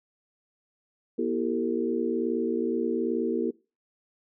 sine tone cluster, 240.4 / 328.7 / 387.5 / 449.9 Hz, B3 / E4 / G4 / A4, -46 / -5 / -20 / +39 cents, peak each -30 dBFS, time 1.18-3.51 s, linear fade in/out 10 ms, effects noise-tail reverb RT60 0.3 s tail -21 dB re dry

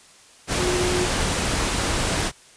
sine tone in noise, 360 Hz, F#4, 47 cents flat, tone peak -23 dBFS, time 0.57-1.08 s, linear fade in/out 50 ms, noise pink, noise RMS -23 dBFS, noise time 0.47-2.32 s, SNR -3 dB, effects white hiss -50 dBFS RMS until 2.56 s + resampled to 22050 Hz

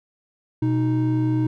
triangle tone pair together, 123.47 / 311.6 Hz, B2 / D#4, 0 / +3 cents, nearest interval octave + major third, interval 1603 cents, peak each -19 dBFS, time 0.62-1.47 s, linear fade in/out 5 ms, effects none

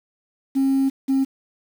sine tone pair in turn, 270 / 268.8 Hz, C#4 / C4, -45 / +47 cents, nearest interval unison, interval 8 cents, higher first, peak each -14 dBFS, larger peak neither, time 0.55-0.9 / 1.08-1.25 s, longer first, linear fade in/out 20 ms, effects tanh soft clip ceiling -14 dBFS + 7-bit

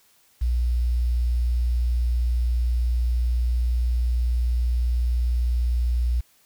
sine tone with quantisation, 60.1 Hz, B1, 46 cents flat, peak -19 dBFS, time 0.41-6.21 s, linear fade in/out 10 ms, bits 8, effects white hiss -60 dBFS RMS until 6.45 s

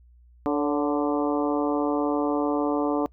harmonic tone with a mistuned harmonic, 146.83 Hz, D3, in tune, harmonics 2 / 3 / 4 / 5 / 6 / 7 / 8, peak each -24 / -28 / -30 / -32 / -34 / -35 / -36 dBFS, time 0.46-3.06 s, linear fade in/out 0 ms, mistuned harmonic 4, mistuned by -49 cents, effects noise-tail reverb RT60 0.1 s tail -24 dB re dry + added 60 Hz sine -51 dBFS peak until 3.12 s

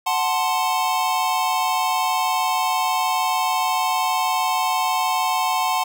square chord, F# diminished, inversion none, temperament equal, 740 / 880 / 1046.5 Hz, F#5 / A5 / C6, 0 / 0 / 0 cents, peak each -24 dBFS, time 0.06-5.84 s, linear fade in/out 10 ms, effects none

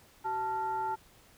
sine tone with frequency modulation, 880 Hz, A5, in tune, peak -30 dBFS, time 0.24-0.96 s, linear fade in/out 20 ms, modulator 500 Hz, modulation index 0.56, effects pink hiss -60 dBFS RMS until 1.37 s

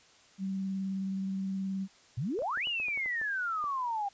sine tone with vibrato, 192.3 Hz, G3, 33 cents flat, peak -31 dBFS, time 0.38-1.88 s, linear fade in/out 50 ms, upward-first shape sine, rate 19 Hz, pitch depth 15 cents each way
sine exponential two-way sweep, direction up then down, 107 to 2975 to 783 Hz, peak -30 dBFS, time 2.17-4.09 s, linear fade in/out 10 ms, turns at 2.66 s
clicks, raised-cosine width 1 ms, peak -34 dBFS, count 10, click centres 2.39 / 2.421 / 2.574 / 2.672 / 2.8 / 2.884 / 2.975 / 3.06 / 3.215 / 3.641 s
effects white hiss -60 dBFS RMS until 4.13 s + resampled to 16000 Hz

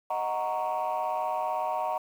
sine chord, D# minor seventh, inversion none, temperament equal, 622.3 / 740 / 932.3 / 1108.7 Hz, D#5 / F#5 / A#5 / C#6, 0 / 0 / 0 / 0 cents, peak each -32 / -30 / -30 / -35 dBFS, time 0.1-1.98 s, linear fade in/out 5 ms, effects tanh soft clip ceiling -22 dBFS + 9-bit

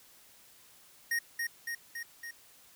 square tone with echo, 1864.7 Hz, A#6, in tune, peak -29 dBFS, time 1.11-1.19 s, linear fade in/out 5 ms, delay 280 ms, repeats 4, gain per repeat -3 dB, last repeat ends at 2.31 s, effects white hiss -59 dBFS RMS until 2.75 s

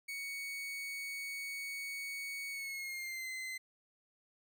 40% pulse tone with pitch glide, 2230 to 2057 Hz, C#7 to C7, +10 to -30 cents, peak -39 dBFS, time 0.08-3.58 s, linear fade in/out 10 ms, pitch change -140 cents, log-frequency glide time 2.51-3.29 s, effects none

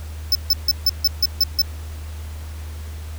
square tone bursts, 5274 Hz, E8, in tune, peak -13 dBFS, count 8, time 0.32-1.618 s, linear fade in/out 2 ms, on 31 ms, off 150 ms, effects added 77 Hz sine -29 dBFS peak until 3.18 s + pink hiss -43 dBFS RMS until 3.18 s

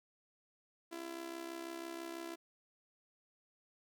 sawtooth tone with amplitude modulation, 336.3 Hz, E4, 35 cents sharp, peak -36 dBFS, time 0.91-2.36 s, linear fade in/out 20 ms, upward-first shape sine, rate 66.1 Hz, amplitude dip 70%, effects none

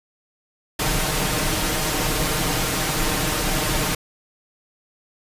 pink noise with comb filter, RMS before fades -22 dBFS, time 0.79-3.95 s, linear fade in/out 5 ms, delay 6.5 ms, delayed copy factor +0.6, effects resampled to 32000 Hz

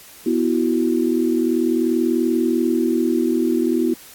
sine chord, B suspended fourth, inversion none, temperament equal, 246.9 / 329.6 / 370 Hz, B3 / E4 / F#4, 0 / 0 / 0 cents, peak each -20 / -19 / -22 dBFS, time 0.26-3.94 s, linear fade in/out 5 ms, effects white hiss -43 dBFS RMS until 4.14 s + AAC 64 kbps

